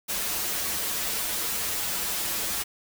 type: noise with comb filter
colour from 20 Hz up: white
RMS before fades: -29 dBFS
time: 0.08-2.64 s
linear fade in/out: 20 ms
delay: 7.7 ms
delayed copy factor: -1
effects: none